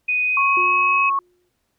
sine tone with pitch glide, 2489 to 2553 Hz, D#7 to D#7, 0 to +44 cents, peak -17 dBFS, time 0.08-1.1 s, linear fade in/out 10 ms, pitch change +44 cents, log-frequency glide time 0.24-0.65 s
sine tone, 1100 Hz, C#6, 14 cents flat, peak -17 dBFS, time 0.37-1.19 s, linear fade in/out 2 ms
sine tone with exponential decay, 356.9 Hz, F4, 38 cents sharp, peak -26 dBFS, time 0.57-1.49 s, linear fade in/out 1 ms, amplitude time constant 200 ms
effects pink hiss -71 dBFS RMS until 1.78 s

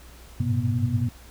sine tone cluster, 99 / 106 / 115.1 / 126.1 / 241.9 Hz, G2 / G#2 / A#2 / B2 / B3, +18 / +36 / -22 / +36 / -36 cents, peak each -27 / -31 / -27 / -26 / -29 dBFS, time 0.4-1.09 s, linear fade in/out 5 ms, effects added 60 Hz sine -46 dBFS peak until 1.3 s + pink hiss -50 dBFS RMS until 1.3 s

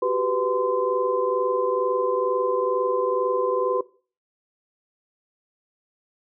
sine tone cluster, 371.4 / 393.6 / 498.2 / 1030 Hz, F#4 / G4 / B4 / C6, +7 / +7 / +15 / -28 cents, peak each -28 / -27 / -22 / -27 dBFS, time 0.02-3.81 s, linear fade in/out 5 ms, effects noise-tail reverb RT60 0.4 s tail -20 dB re dry

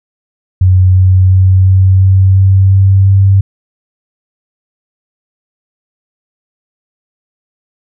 sine tone with pitch steps, 92.5 / 93.2 / 93.9 / 94.61 / 95.32 / 96.04 / 96.76 / 97.49 Hz, F#2 / F#2 / F#2 / F#2 / G2 / G2 / G2 / G2, 0 / +13 / +26 / +39 / -48 / -35 / -22 / -9 cents, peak -3 dBFS, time 0.61-3.41 s, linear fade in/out 5 ms, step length 350 ms, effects none

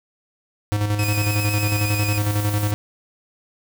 square tone with tremolo, 103.83 Hz, G#2, in tune, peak -18 dBFS, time 0.72-2.74 s, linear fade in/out 0 ms, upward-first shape square, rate 11 Hz, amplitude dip 45%
sawtooth tone with vibrato, 2511 Hz, D#7, 15 cents sharp, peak -23 dBFS, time 0.99-2.18 s, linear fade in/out 0 ms, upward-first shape square, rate 10 Hz, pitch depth 27 cents each way
blue noise, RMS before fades -33 dBFS, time 1.02-2.72 s, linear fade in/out 10 ms
effects none

